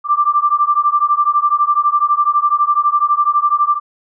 sine beating tone pair, 1174 / 1186 Hz, D6 / D6, -1 / +17 cents, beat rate 12 Hz, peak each -14 dBFS, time 0.04-3.8 s, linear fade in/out 50 ms, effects none

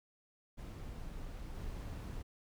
brown noise with level steps, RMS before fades -45 / -43 dBFS, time 0.57-2.23 s, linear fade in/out 20 ms, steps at 1.55 s, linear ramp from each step 2 ms, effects none

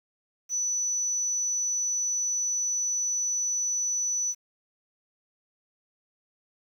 sine tone, 5960 Hz, F#8, 12 cents sharp, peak -25 dBFS, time 0.49-4.35 s, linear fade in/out 50 ms, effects 9-bit

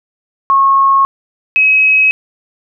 sine tone pair in turn, 1091 / 2552 Hz, C#6 / D#7, -28 / +43 cents, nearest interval octave + minor third, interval 1471 cents, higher second, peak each -6 dBFS, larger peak neither, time 0.5-1.05 / 1.56-2.11 s, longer neither, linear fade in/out 0 ms, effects none

